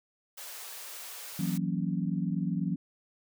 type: high-pass noise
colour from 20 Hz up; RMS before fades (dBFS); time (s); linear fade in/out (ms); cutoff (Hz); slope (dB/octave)
white; -43; 0.37-1.58; 10; 450; 24
type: chord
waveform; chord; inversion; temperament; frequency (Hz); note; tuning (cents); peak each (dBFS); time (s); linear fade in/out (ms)
sine; F# dominant seventh; third; equal; 164.81 / 185 / 233.1 / 277.2; E3 / F#3 / A#3 / C#4; 0 / 0 / 0 / 0; -32 / -31 / -37 / -37; 1.39-2.76; 5
effects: none

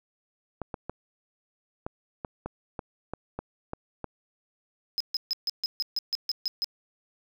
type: clicks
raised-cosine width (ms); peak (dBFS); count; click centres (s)
1; -19; 11; 0.617 / 0.742 / 0.896 / 1.865 / 2.248 / 2.46 / 2.792 / 3.136 / 3.39 / 3.734 / 4.043
type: tone bursts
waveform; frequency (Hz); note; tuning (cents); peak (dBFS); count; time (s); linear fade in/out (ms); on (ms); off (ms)
triangle; 5090; D#8; +39; -24; 11; 4.98-6.644; 0; 24; 140
effects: none

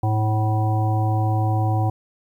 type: harmonic tone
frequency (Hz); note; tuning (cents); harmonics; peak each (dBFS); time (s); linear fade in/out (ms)
108.3; A2; -27; 1 / 3 / 5 / 7 / 9; -18 / -29 / -34 / -26 / -33; 0.03-1.9; 5
effects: 9-bit

